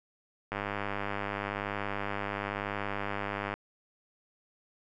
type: click train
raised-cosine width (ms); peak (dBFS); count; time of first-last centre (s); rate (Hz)
0.5; -18; 306; 0.52-3.54; 101
effects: none